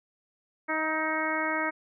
harmonic tone with a mistuned harmonic, 313.7 Hz, D#4, 14 cents sharp, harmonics 1 / 2 / 3 / 4 / 5 / 6 / 7, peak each -34 / -34 / -34 / -34 / -34 / -34 / -34 dBFS, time 0.68-1.71 s, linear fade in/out 20 ms, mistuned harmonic 4, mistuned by +18 cents, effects none

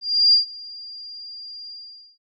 sine tone with ADSR envelope, 4794 Hz, D8, 35 cents sharp, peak -10 dBFS, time 0.01-2.18 s, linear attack 320 ms, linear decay 120 ms, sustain -24 dB, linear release 480 ms, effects none

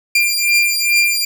sawtooth beating tone pair, 2386 / 2388.4 Hz, D7 / D7, +27 / +29 cents, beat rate 2.4 Hz, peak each -12 dBFS, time 0.15-1.25 s, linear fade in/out 5 ms, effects none

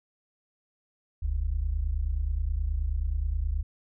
sine tone pair together, 43.17 / 72.6 Hz, F1 / D2, -19 / -19 cents, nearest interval major sixth, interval 900 cents, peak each -28 dBFS, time 1.22-3.63 s, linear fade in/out 10 ms, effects none

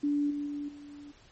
sine tone with level steps, 290 Hz, D4, 22 cents flat, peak -25 / -31 / -33 / -44 dBFS, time 0.03-1.12 s, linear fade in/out 10 ms, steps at 0.3 / 0.46 / 0.68 s, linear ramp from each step 10 ms, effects pink hiss -59 dBFS RMS until 1.31 s + MP3 32 kbps

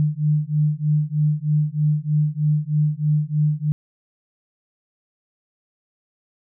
sine beating tone pair, 149.2 / 152.4 Hz, D3 / D#3, +28 / -36 cents, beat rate 3.2 Hz, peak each -20 dBFS, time 0-3.72 s, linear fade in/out 0 ms, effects none

